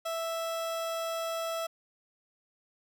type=tone; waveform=30% pulse; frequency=659.3 Hz; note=E5; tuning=in tune; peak=-29 dBFS; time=0.05-1.67 s; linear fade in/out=10 ms; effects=none